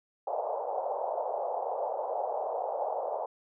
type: band-pass noise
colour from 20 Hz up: white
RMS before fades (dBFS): -33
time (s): 0.27-3.26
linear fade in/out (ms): 5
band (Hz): 490 to 850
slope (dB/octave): 48
effects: none